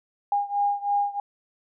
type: beating tone pair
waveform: sine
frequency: 811 / 814.1 Hz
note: G#5 / G#5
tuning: -41 / -35 cents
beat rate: 3.1 Hz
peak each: -24 / -26 dBFS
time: 0.32-1.2 s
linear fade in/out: 2 ms
effects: none